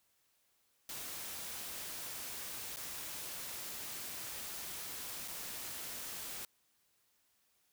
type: noise with dropouts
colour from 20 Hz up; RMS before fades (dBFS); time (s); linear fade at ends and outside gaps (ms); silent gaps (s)
white; -44; 0.89-6.45; 1; 2.761-2.769 / 5.278-5.282
effects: white hiss -75 dBFS RMS until 7.72 s